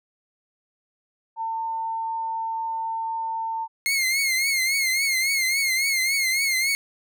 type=tone; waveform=sine; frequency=901 Hz; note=A5; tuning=41 cents sharp; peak=-25 dBFS; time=1.36-3.68 s; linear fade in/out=50 ms
type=tone with vibrato; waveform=sawtooth; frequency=2139 Hz; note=C7; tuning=38 cents sharp; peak=-17 dBFS; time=3.86-6.75 s; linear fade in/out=0 ms; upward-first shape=triangle; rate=3.6 Hz; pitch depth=85 cents each way
effects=none